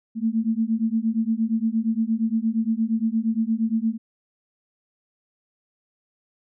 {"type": "beating tone pair", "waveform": "sine", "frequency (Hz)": [220, 228.6], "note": ["A3", "A#3"], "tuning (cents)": [0, -34], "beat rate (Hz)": 8.6, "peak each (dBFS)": -23, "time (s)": [0.15, 3.98], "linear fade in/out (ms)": 50, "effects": []}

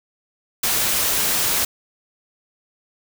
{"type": "noise", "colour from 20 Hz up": "white", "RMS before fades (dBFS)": -20, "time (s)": [0.63, 1.65], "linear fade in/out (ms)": 5, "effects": []}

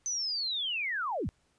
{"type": "linear sweep", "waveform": "sine", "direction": "down", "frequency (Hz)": [6170, 31], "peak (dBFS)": -30, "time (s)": [0.06, 1.29], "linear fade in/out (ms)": 0, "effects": ["pink hiss -71 dBFS RMS until 1.58 s", "resampled to 22050 Hz"]}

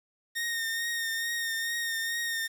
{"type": "tone with vibrato", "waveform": "sawtooth", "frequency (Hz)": 1843, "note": "A#6", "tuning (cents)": -20, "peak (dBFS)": -26, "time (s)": [0.35, 2.48], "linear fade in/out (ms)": 20, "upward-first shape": "triangle", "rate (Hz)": 2.3, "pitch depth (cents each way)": 32, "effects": ["9-bit"]}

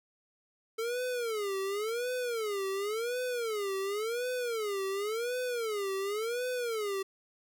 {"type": "tone with vibrato", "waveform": "square", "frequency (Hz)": 440.8, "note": "A4", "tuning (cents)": 3, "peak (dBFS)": -32, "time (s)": [0.78, 7.03], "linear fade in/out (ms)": 10, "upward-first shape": "sine", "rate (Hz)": 0.92, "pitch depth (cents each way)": 230, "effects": []}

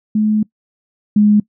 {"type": "tone pair in turn", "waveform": "sine", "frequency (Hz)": [213.8, 208.8], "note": ["A3", "G#3"], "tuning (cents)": [-49, 10], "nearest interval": "unison", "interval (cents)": 41, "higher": "first", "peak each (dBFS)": [-11, -7], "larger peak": "second", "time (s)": [[0.15, 0.43], [1.16, 1.4]], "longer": "first", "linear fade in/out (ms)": 5, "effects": ["noise-tail reverb RT60 0.1 s tail -22 dB re dry"]}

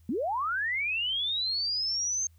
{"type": "linear sweep", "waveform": "sine", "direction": "up", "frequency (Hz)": [195.5, 6390], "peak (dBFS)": -27, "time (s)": [0.09, 2.27], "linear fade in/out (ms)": 2, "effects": ["added 82 Hz sine -55 dBFS peak until 2.38 s", "white hiss -71 dBFS RMS until 2.38 s"]}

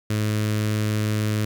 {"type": "tone with notch filter", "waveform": "sawtooth", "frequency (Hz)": 106.8, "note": "G#2", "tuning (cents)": 49, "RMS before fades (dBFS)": -23, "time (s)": [0.1, 1.45], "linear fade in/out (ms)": 5, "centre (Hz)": 820, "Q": 1.2, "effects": ["9-bit"]}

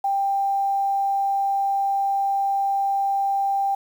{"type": "tone with quantisation", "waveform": "sine", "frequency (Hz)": 790, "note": "G5", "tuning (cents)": 13, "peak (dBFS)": -19, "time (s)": [0.04, 3.75], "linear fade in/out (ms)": 5, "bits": 8, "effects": []}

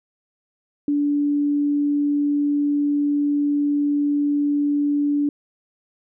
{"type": "tone", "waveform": "sine", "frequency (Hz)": 289.8, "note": "D4", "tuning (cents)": -23, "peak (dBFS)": -17, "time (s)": [0.88, 5.29], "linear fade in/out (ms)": 2, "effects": []}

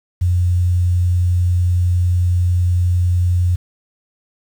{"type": "tone", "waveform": "sine", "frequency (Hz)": 88.9, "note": "F2", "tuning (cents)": 31, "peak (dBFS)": -12, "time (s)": [0.21, 3.56], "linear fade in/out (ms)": 10, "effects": ["7-bit"]}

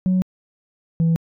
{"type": "tone pair in turn", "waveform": "sine", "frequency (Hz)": [185, 164.82], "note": ["F#3", "E3"], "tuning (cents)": [0, 0], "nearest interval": "major second", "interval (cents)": 200, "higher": "first", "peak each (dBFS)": [-13, -12], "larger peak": "second", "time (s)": [[0.06, 0.22], [1, 1.16]], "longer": "neither", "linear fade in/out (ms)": 0, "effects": ["tanh soft clip ceiling -13 dBFS"]}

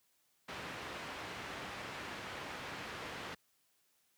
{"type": "low-pass noise", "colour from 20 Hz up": "white", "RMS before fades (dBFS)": -45, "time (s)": [0.48, 3.35], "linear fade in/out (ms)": 10, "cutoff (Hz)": 2200, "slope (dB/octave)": 12, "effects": ["white hiss -75 dBFS RMS until 4.17 s", "high-pass 60 Hz 12 dB/octave"]}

